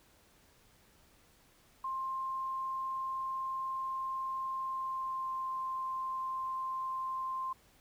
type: tone with pitch glide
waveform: sine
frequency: 1056 to 1048.1 Hz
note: C6 to C6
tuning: +16 to +3 cents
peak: -34 dBFS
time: 1.84-7.53 s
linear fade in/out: 5 ms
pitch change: -13 cents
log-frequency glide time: 4.54-5.55 s
effects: pink hiss -65 dBFS RMS until 7.8 s